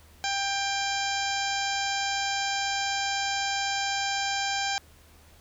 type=harmonic tone with a mistuned harmonic; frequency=792 Hz; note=G5; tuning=18 cents sharp; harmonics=1 / 2 / 3 / 4 / 5 / 6 / 7 / 8 / 9; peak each=-30 / -33 / -35 / -36 / -37 / -38 / -38 / -39 / -40 dBFS; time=0.24-4.78 s; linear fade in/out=0 ms; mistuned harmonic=7; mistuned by=-63 cents; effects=added 77 Hz sine -55 dBFS peak until 5.4 s + pink hiss -57 dBFS RMS until 5.4 s